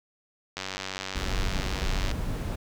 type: click train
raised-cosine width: 0.2 ms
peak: -15 dBFS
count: 148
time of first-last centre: 0.57-2.114 s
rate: 95.2 Hz
type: noise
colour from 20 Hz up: brown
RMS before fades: -29 dBFS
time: 1.15-2.56 s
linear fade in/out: 10 ms
effects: none